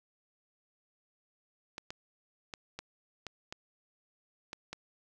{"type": "clicks", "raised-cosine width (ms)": 0.2, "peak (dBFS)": -23, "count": 8, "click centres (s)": [1.781, 1.905, 2.538, 2.79, 3.267, 3.525, 4.531, 4.73], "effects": []}